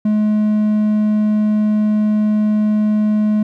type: tone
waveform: triangle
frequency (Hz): 212.3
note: G#3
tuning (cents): +38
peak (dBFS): -10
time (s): 0.05-3.43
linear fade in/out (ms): 5
effects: none